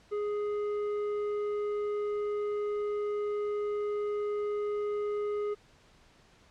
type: tone with tanh clipping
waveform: sine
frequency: 415.3 Hz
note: G#4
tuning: in tune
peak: -31 dBFS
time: 0.11-5.55 s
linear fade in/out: 20 ms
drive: 8 dB
effects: pink hiss -61 dBFS RMS until 6.5 s + low-pass 6000 Hz 12 dB/octave